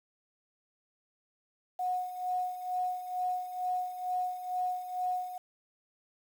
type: tone with tremolo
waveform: sine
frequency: 730 Hz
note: F#5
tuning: 24 cents flat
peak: -28 dBFS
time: 1.79-5.38 s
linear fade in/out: 5 ms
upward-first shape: sine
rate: 2.2 Hz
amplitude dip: 70%
effects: 9-bit